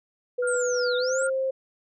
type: tone with pitch glide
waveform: sine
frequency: 493.9 to 529.3 Hz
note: B4 to C5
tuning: 0 to +20 cents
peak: -23 dBFS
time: 0.38-1.51 s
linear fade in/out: 10 ms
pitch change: +120 cents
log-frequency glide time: 0.95-1.2 s
type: tone with tremolo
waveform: sine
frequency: 1410 Hz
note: F6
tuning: 16 cents sharp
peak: -27 dBFS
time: 0.42-1.3 s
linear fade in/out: 10 ms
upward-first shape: triangle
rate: 2.7 Hz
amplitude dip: 50%
type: linear two-way sweep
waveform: sine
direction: down then up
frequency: 8680 to 3543 to 8680 Hz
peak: -31 dBFS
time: 0.47-1.27 s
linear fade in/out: 5 ms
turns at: 0.97 s
effects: none